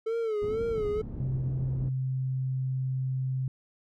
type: tone with vibrato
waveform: triangle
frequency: 437.7 Hz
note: A4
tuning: 9 cents flat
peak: -25 dBFS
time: 0.06-1.02 s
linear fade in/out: 10 ms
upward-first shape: sine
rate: 2.1 Hz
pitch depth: 99 cents each way
type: low-pass noise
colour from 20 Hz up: pink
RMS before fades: -38 dBFS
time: 0.42-1.89 s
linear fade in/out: 2 ms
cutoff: 270 Hz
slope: 12 dB/octave
type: tone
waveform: sine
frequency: 130.81 Hz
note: C3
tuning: in tune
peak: -27 dBFS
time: 1.2-3.48 s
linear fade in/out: 2 ms
effects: none